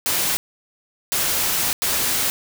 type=noise bursts at uneven times; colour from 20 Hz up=white; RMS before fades=-21 dBFS; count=3; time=0.06-0.37 / 1.12-1.73 / 1.82-2.3 s; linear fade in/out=0 ms; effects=none